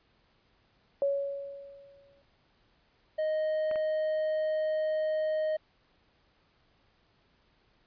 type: tone with exponential decay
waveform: sine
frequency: 559 Hz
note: C#5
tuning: 14 cents sharp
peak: -23 dBFS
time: 1.02-2.22 s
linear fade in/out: 1 ms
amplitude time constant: 260 ms
type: tone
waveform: triangle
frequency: 622.3 Hz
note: D#5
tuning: in tune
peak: -25 dBFS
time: 3.18-5.57 s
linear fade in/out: 10 ms
type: clicks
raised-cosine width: 0.5 ms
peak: -27 dBFS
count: 2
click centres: 3.713 / 3.758 s
effects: pink hiss -68 dBFS RMS until 7.86 s + resampled to 11025 Hz